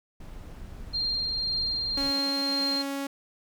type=noise; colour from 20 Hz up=brown; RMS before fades=-41 dBFS; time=0.2-2.11 s; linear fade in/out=5 ms
type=tone with tremolo; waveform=sine; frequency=4193 Hz; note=C8; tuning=3 cents sharp; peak=-25 dBFS; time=0.93-2.83 s; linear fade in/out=20 ms; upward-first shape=triangle; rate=1.9 Hz; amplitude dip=25%
type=tone; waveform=sawtooth; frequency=277.2 Hz; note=C#4; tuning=in tune; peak=-26 dBFS; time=1.97-3.07 s; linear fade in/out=5 ms
effects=none